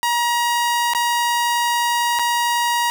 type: tone with dropouts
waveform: sawtooth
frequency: 951 Hz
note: A#5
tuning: 34 cents sharp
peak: -13 dBFS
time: 0.03-2.9 s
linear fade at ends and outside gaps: 0 ms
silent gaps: 0.935-0.949 / 2.189-2.194 s
effects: none